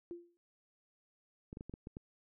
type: tone with exponential decay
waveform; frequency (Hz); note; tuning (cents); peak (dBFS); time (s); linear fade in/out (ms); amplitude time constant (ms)
sine; 345.5; F4; -19; -39; 0.11-0.37; 0; 56
type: clicks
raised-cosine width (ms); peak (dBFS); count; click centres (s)
3; -32; 7; 1.529 / 1.571 / 1.609 / 1.696 / 1.739 / 1.871 / 1.969
effects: none